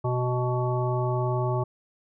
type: harmonic tone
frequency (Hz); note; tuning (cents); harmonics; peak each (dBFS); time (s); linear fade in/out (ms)
124.5; B2; +14; 1 / 3 / 5 / 7 / 9; -25 / -30 / -32 / -33 / -35; 0.04-1.64; 10
effects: none